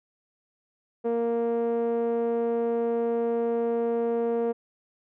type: tone with low-pass filter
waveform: 5% pulse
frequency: 233.1 Hz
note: A#3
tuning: in tune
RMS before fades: -26 dBFS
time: 1.04-4.53 s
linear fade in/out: 20 ms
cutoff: 470 Hz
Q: 2.8
effects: none